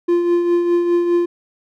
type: tone with tremolo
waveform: triangle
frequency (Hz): 347.2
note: F4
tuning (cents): -10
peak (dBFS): -9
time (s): 0.08-1.26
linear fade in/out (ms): 10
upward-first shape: triangle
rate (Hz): 4.9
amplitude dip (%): 50
effects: none